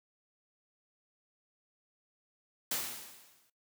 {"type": "noise with exponential decay", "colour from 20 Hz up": "white", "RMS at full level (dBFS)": -32, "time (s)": [2.71, 3.5], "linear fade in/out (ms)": 5, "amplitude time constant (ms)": 170, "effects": ["noise-tail reverb RT60 0.2 s tail -21 dB re dry", "high-pass 100 Hz 12 dB/octave"]}